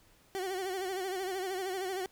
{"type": "tone with vibrato", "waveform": "30% pulse", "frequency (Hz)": 376.3, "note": "F#4", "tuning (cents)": 29, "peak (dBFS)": -31, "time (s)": [0.35, 2.06], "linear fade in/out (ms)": 0, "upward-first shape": "sine", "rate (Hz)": 13, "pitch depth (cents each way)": 76, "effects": ["pink hiss -64 dBFS RMS until 2.11 s"]}